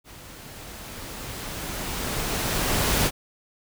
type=noise with level ramp; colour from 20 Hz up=pink; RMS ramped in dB=-45 to -21 dBFS; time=0.04-3.11 s; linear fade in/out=50 ms; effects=none